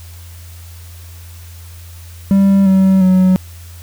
triangle tone with pitch steps, 196 / 190.75 / 185.64 Hz, G3 / G3 / F#3, 0 / -47 / +6 cents, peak -5 dBFS, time 2.31-3.36 s, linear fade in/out 0 ms, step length 350 ms, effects added 85 Hz sine -32 dBFS peak until 3.82 s + white hiss -42 dBFS RMS until 3.82 s

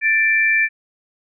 sine tone pair together, 1769.3 / 2349 Hz, A6 / D7, +9 / 0 cents, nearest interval perfect fourth, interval 491 cents, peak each -16 dBFS, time 0.01-0.69 s, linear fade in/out 50 ms, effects none

